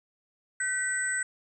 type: tone cluster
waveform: sine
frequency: 1525 / 1947 / 8030 Hz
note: G6 / B6 / B8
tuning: -48 / -25 / +28 cents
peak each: -31 / -32 / -31 dBFS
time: 0.6-1.23 s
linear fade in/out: 5 ms
effects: none